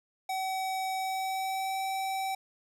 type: tone with pitch glide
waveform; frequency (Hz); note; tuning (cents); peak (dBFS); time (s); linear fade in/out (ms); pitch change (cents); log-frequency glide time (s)
square; 759 to 769.6; F#5 to G5; +44 to -32; -31; 0.29-2.35; 5; +24; 0.94-1.81
effects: none